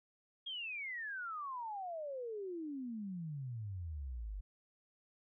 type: exponential sweep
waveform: sine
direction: down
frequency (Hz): 3298 to 46.25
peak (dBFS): -40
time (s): 0.46-4.41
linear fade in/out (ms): 10
effects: none